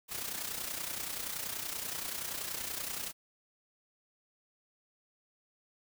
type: noise with amplitude modulation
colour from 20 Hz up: white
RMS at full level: -36 dBFS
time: 0.08-3.13 s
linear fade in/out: 50 ms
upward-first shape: sine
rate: 30.5 Hz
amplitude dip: 60%
effects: none